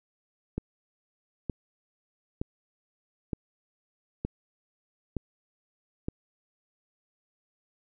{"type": "click train", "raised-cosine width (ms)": 3, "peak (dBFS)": -17, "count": 7, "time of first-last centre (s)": [0.58, 6.085], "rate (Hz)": 1.09, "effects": []}